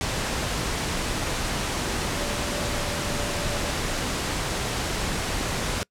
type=tone in noise; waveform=sine; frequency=581 Hz; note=D5; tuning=19 cents flat; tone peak=-35 dBFS; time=2.17-3.7 s; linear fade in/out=0 ms; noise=pink; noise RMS=-27 dBFS; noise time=0.01-5.83 s; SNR=-11 dB; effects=noise-tail reverb RT60 0.1 s tail -26 dB re dry + low-pass 9000 Hz 12 dB/octave